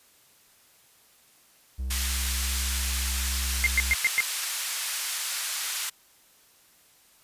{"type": "tone", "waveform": "triangle", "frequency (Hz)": 64.4, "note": "C2", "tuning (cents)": -27, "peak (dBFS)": -26, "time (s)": [1.78, 3.95], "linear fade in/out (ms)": 20}
{"type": "band-pass noise", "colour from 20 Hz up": "white", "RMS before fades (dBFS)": -31, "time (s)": [1.9, 5.9], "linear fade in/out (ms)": 10, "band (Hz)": [1300, 11000], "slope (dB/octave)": 12}
{"type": "tone bursts", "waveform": "sine", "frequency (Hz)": 2100, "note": "C7", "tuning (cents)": 6, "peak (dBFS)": -18, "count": 5, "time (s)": [3.64, 4.205], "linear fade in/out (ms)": 0, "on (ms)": 25, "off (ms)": 110}
{"effects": ["white hiss -59 dBFS RMS until 7.23 s", "resampled to 32000 Hz"]}